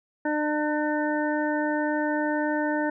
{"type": "harmonic tone", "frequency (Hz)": 300.6, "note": "D4", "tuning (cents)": 40, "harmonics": [1, 2, 3, 5, 6], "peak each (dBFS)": [-26, -29, -31, -33, -34], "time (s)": [0.25, 2.9], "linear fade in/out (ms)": 5, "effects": []}